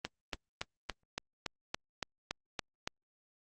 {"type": "click train", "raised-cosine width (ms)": 0.2, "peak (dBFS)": -17, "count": 11, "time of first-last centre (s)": [0.05, 2.875], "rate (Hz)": 3.54, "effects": ["Opus 24 kbps"]}